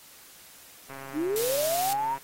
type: click train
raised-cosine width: 0.5 ms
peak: -28 dBFS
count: 175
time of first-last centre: 0.9-2.179 s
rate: 136 Hz
type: linear sweep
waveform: sine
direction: up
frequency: 277.2 to 970 Hz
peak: -25 dBFS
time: 1.13-2.18 s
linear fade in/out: 50 ms
type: high-pass noise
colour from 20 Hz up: white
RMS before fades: -32 dBFS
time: 1.36-1.93 s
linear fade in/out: 0 ms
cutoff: 2600 Hz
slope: 12 dB/octave
effects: white hiss -51 dBFS RMS until 2.23 s + AAC 48 kbps